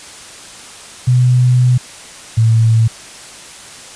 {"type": "tone pair in turn", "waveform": "sine", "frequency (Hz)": [125, 112.88], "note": ["B2", "A2"], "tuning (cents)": [21, 45], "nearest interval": "major second", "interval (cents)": 176, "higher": "first", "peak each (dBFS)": [-7, -7], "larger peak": "neither", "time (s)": [[1.07, 1.78], [2.37, 2.88]], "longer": "first", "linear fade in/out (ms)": 10, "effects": ["white hiss -34 dBFS RMS until 3.95 s", "resampled to 22050 Hz"]}